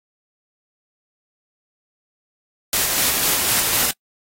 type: noise with tremolo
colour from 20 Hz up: white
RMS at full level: -18 dBFS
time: 2.73-3.91 s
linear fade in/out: 2 ms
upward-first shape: square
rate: 4 Hz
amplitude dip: 25%
effects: noise-tail reverb RT60 0.1 s tail -26 dB re dry + AAC 48 kbps